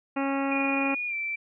harmonic tone, 274.5 Hz, C#4, 17 cents flat, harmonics 1 / 2 / 3 / 4 / 5 / 6 / 7 / 8 / 9 / 10, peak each -27 / -33 / -33 / -37 / -37 / -46 / -41 / -45 / -39 / -43 dBFS, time 0.16-0.95 s, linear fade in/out 10 ms
sine tone with pitch glide, 2447 to 2336 Hz, D#7 to D7, -29 to -10 cents, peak -28 dBFS, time 0.51-1.36 s, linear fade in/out 10 ms, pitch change -81 cents, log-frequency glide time 1.07-1.14 s
effects none

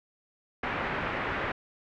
white low-pass noise, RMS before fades -32 dBFS, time 0.63-1.52 s, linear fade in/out 5 ms, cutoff 2100 Hz, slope 24 dB/octave, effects none

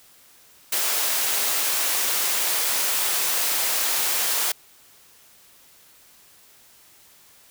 white high-pass noise, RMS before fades -23 dBFS, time 0.72-4.52 s, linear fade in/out 5 ms, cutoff 430 Hz, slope 12 dB/octave, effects white hiss -53 dBFS RMS until 7.5 s

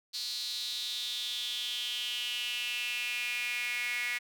sawtooth tone with high-pass filter sweep, 242.7 Hz, B3, 30 cents flat, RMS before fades -35 dBFS, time 0.13-4.19 s, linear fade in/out 20 ms, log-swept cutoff 4300 to 2100 Hz, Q 6.7, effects none

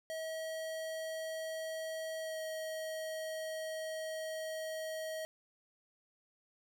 square tone with pitch glide, 640 to 634.1 Hz, D#5 to D#5, +49 to +33 cents, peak -39 dBFS, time 0.1-5.25 s, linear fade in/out 0 ms, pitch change -16 cents, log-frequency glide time 2.21-2.4 s, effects none

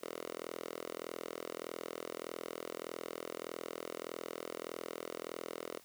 5% pulse tone with high-pass filter, 41.65 Hz, E1, 19 cents sharp, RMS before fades -44 dBFS, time 0.01-5.8 s, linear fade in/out 20 ms, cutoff 460 Hz, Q 1.6, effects white hiss -62 dBFS RMS until 5.84 s

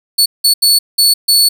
sawtooth tone bursts at uneven times, 4435 Hz, C#8, in tune, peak -4 dBFS, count 5, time 0.18-0.26 / 0.44-0.54 / 0.62-0.79 / 0.98-1.14 / 1.28-1.49 s, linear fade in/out 10 ms, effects none

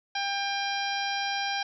harmonic tone with a mistuned harmonic, 797 Hz, G5, 28 cents sharp, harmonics 1 / 2 / 3 / 4 / 5 / 6 / 7, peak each -31 / -34 / -36 / -37 / -38 / -39 / -39 dBFS, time 0.15-1.63 s, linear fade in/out 5 ms, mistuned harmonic 6, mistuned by +34 cents, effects none

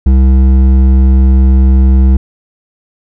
sine tone with hard clipping, 65.41 Hz, C2, in tune, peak -5 dBFS, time 0.06-2.17 s, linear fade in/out 5 ms, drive 9 dB, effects none

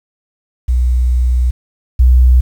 sine tone pair in turn, 61.74 / 62.49 Hz, B1 / B1, 0 / +21 cents, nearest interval unison, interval 21 cents, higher second, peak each -9 / -4 dBFS, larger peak second, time 0.68-1.51 / 1.99-2.41 s, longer first, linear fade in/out 10 ms, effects 7-bit

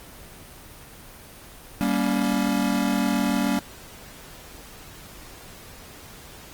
square chord, G diminished, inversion none, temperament just, 196 / 235.2 / 282.2 Hz, G3 / Bb3 / Db4, 0 / +16 / +31 cents, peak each -26 dBFS, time 1.81-3.59 s, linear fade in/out 0 ms, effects pink hiss -44 dBFS RMS until 6.53 s + Opus 24 kbps

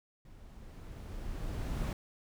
brown noise with level ramp, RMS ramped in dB -54 to -32 dBFS, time 0.25-1.93 s, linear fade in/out 2 ms, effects none

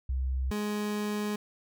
sine / 30% pulse tone pair in turn, 65.1 / 208.8 Hz, C2 / G#3, -8 / +10 cents, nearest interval octave + minor sixth, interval 2018 cents, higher second, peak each -27 / -27 dBFS, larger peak neither, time 0.09-0.51 / 0.51-1.36 s, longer second, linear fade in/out 5 ms, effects none

